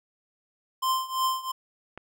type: tone with tremolo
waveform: square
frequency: 1043 Hz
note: C6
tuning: 6 cents flat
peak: -22 dBFS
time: 0.82-1.52 s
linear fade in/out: 10 ms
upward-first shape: triangle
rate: 2.9 Hz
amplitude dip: 90%
type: click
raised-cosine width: 0.5 ms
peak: -25 dBFS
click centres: 1.976 s
effects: none